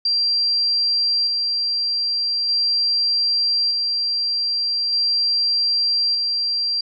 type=tone with tremolo; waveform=sine; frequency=4730 Hz; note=D8; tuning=12 cents sharp; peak=-16 dBFS; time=0.05-6.81 s; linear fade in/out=5 ms; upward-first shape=square; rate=0.41 Hz; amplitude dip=25%; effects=none

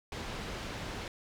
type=low-pass noise; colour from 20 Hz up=pink; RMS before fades=-40 dBFS; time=0.12-1.08 s; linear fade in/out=2 ms; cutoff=4800 Hz; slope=12 dB/octave; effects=none

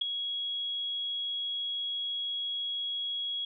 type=tone with ADSR envelope; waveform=sine; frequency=3322 Hz; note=G#7; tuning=in tune; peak=-22 dBFS; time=0.01-3.45 s; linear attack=9 ms; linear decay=4 ms; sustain=-9 dB; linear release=4 ms; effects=none

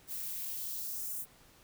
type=noise with high-pass filter sweep; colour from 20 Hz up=violet; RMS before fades=-39 dBFS; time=0.07-1.26 s; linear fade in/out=50 ms; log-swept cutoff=1200 to 9200 Hz; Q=1.4; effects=pink hiss -61 dBFS RMS until 1.63 s

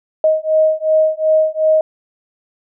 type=beating tone pair; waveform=sine; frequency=626 / 628.7 Hz; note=D#5 / D#5; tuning=+10 / +18 cents; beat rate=2.7 Hz; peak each=-14 dBFS; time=0.24-1.81 s; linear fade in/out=2 ms; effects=none

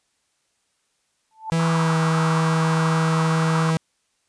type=tone with exponential growth; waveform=sine; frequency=880 Hz; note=A5; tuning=in tune; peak=-24 dBFS; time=1.31-1.5 s; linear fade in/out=1 ms; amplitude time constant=41 ms
type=tone with pitch glide; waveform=45% pulse; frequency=164.81 to 161.23 Hz; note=E3 to E3; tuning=0 to -38 cents; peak=-18 dBFS; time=1.52-3.77 s; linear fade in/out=0 ms; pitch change=-38 cents; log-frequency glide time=1.67-1.96 s
type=band-pass noise; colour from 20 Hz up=white; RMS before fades=-28 dBFS; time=1.59-3.71 s; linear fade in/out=5 ms; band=910 to 1400 Hz; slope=48 dB/octave
effects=white hiss -69 dBFS RMS until 4.28 s + resampled to 22050 Hz

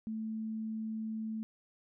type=tone; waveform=sine; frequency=220 Hz; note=A3; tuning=in tune; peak=-35 dBFS; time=0.07-1.43 s; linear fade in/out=0 ms; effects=none

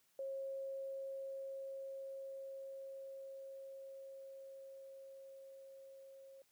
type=tone with level ramp; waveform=sine; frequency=541 Hz; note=C#5; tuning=42 cents flat; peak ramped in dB=-40 to -55 dBFS; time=0.19-6.42 s; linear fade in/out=2 ms; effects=white hiss -75 dBFS RMS until 6.51 s + high-pass 80 Hz 12 dB/octave

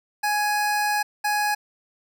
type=tone pair in turn; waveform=25% pulse; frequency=834 / 834 Hz; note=G#5 / G#5; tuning=+7 / +7 cents; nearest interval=unison; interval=0 cents; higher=neither; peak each=-17 dBFS; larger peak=neither; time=0.23-1.03 / 1.24-1.55 s; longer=first; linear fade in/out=10 ms; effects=none

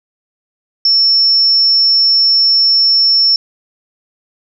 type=tone; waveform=sine; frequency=5400 Hz; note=E8; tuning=41 cents sharp; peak=-7 dBFS; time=0.85-3.36 s; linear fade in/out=2 ms; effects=none

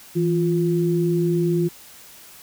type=tone pair together; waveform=sine; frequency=164.93 / 349.2 Hz; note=E3 / F4; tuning=+1 / 0 cents; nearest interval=octave + minor second; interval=1299 cents; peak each=-20 / -20 dBFS; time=0.15-1.69 s; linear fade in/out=20 ms; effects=white hiss -45 dBFS RMS until 2.42 s

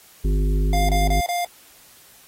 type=harmonic tone; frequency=50.3 Hz; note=G1; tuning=45 cents sharp; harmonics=1 / 3 / 5 / 7 / 8; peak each=-17 / -27 / -31 / -34 / -35 dBFS; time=0.24-1.21 s; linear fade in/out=10 ms
type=tone bursts; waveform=square; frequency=702 Hz; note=F5; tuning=9 cents sharp; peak=-22 dBFS; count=4; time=0.73-1.448 s; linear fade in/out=2 ms; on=160 ms; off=26 ms
effects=white hiss -50 dBFS RMS until 2.27 s + AAC 48 kbps

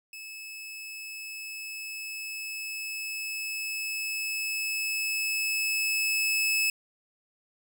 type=tone with level ramp; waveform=sawtooth; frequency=2600 Hz; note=E7; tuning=24 cents flat; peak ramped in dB=-37 to -20 dBFS; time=0.13-6.7 s; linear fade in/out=2 ms; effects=none

